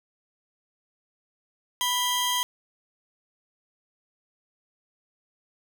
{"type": "tone pair together", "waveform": "sawtooth", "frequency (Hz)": [987.8, 3202], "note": ["B5", "G7"], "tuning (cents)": [0, 36], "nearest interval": "octave + minor sixth", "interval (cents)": 2036, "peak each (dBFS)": -23, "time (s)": [1.81, 2.43], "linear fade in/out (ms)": 0, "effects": []}